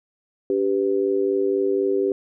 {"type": "tone with amplitude modulation", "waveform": "sine", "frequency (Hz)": 392, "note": "G4", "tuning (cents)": 0, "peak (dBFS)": -14, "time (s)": [0.5, 2.12], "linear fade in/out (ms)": 2, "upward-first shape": "sine", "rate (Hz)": 104, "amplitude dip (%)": 90, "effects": []}